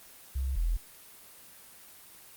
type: tone pair in turn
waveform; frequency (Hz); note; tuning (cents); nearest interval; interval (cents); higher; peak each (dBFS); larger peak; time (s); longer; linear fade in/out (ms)
sine; 66 / 41.65; C2 / E1; +16 / +19; minor sixth; 797; first; -28 / -25; second; 0.35-0.56 / 0.56-0.77; neither; 10
effects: white hiss -52 dBFS RMS until 2.36 s + Opus 24 kbps